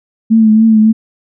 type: tone with vibrato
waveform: sine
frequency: 220 Hz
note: A3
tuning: in tune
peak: -4 dBFS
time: 0.3-0.93 s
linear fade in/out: 20 ms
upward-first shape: triangle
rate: 3.5 Hz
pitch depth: 44 cents each way
effects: none